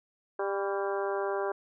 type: harmonic tone with a mistuned harmonic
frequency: 198.2 Hz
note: G3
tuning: 19 cents sharp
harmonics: 2 / 3 / 4 / 5 / 6 / 7 / 8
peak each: -31 / -35 / -37 / -39 / -41 / -42 / -43 dBFS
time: 0.39-1.52 s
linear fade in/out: 5 ms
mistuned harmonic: 6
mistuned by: -53 cents
effects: none